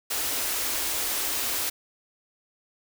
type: band-stop noise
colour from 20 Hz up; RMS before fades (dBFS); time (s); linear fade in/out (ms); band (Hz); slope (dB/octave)
white; -28; 0.1-1.7; 10; 100 to 230; 96
effects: none